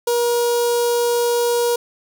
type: tone with notch filter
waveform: sawtooth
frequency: 476.4 Hz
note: A#4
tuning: 38 cents sharp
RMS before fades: -18 dBFS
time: 0.07-1.76 s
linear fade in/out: 5 ms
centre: 2000 Hz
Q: 0.54
effects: none